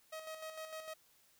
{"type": "tone with tremolo", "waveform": "sawtooth", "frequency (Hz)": 633, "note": "D#5", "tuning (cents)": 30, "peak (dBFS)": -39, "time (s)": [0.12, 0.94], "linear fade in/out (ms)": 10, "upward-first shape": "square", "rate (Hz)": 6.6, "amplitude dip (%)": 50, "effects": ["white hiss -69 dBFS RMS until 1.39 s"]}